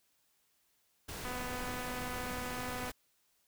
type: noise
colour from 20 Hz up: pink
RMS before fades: -43 dBFS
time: 1.08-2.92 s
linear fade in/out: 10 ms
type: click train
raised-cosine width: 0.5 ms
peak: -28 dBFS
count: 411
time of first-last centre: 1.25-2.897 s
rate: 249 Hz
effects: white hiss -74 dBFS RMS until 3.47 s